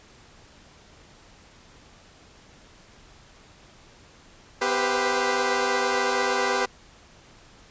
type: tone cluster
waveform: 15% pulse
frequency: 251.3 / 394.1 / 493.7 / 520 / 689 Hz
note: B3 / G4 / B4 / C5 / F5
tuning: +30 / +9 / -1 / -11 / -24 cents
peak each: -27 / -19 / -20 / -25 / -28 dBFS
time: 4.61-6.66 s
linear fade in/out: 10 ms
effects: pink hiss -52 dBFS RMS until 7.7 s + resampled to 16000 Hz